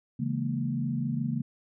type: chord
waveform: sine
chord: A# half-diminished seventh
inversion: first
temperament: equal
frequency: 138.59 / 164.81 / 207.7 / 233.1 Hz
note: C#3 / E3 / G#3 / A#3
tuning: 0 / 0 / 0 / 0 cents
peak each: -31 / -35 / -36 / -31 dBFS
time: 0.19-1.42 s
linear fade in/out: 10 ms
effects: none